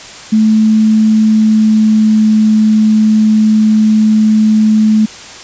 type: tone with pitch glide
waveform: sine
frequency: 217.8 to 216.2 Hz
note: A3 to A3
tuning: -17 to -30 cents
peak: -5 dBFS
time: 0.32-5.06 s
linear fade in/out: 10 ms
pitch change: -13 cents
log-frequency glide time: 1.13-2.32 s
effects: white hiss -30 dBFS RMS until 5.43 s + resampled to 16000 Hz